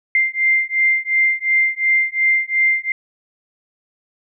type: beating tone pair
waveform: sine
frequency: 2093 / 2095.8 Hz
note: C7 / C7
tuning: 0 / +2 cents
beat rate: 2.8 Hz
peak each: -17 dBFS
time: 0.15-2.92 s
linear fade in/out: 2 ms
effects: none